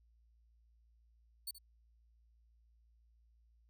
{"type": "tone with echo", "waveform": "10% pulse", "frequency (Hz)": 4448, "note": "C#8", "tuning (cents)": 5, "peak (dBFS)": -33, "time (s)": [1.47, 1.51], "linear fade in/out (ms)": 5, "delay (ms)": 75, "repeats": 1, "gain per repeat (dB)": -13, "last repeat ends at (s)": 1.585, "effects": ["added 57 Hz sine -66 dBFS peak until 3.69 s"]}